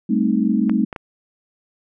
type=chord; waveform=sine; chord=A half-diminished seventh; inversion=third; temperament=equal; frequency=196 / 220 / 261.6 / 311.1 Hz; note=G3 / A3 / C4 / Eb4; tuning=0 / 0 / 0 / 0 cents; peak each=-21 / -18 / -22 / -23 dBFS; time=0.09-0.85 s; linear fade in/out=10 ms
type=clicks; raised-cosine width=0.5 ms; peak=-15 dBFS; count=3; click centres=0.696 / 0.928 / 0.962 s
effects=none